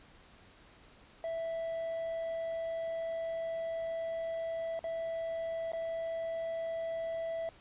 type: tone with dropouts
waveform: triangle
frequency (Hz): 659.3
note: E5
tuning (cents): 0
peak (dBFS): -32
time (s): 1.24-7.49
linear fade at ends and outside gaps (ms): 1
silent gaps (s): 4.792-4.841 / 5.719-5.733
effects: pink hiss -59 dBFS RMS until 7.6 s + resampled to 8000 Hz